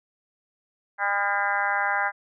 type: harmonic tone with a mistuned harmonic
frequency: 201.3 Hz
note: G3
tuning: 46 cents sharp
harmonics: 3 / 4 / 5 / 6 / 7 / 8 / 9 / 10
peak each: -36 / -27 / -31 / -34 / -30 / -27 / -35 / -32 dBFS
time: 0.98-2.12 s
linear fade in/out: 50 ms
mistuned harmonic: 6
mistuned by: +26 cents
effects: none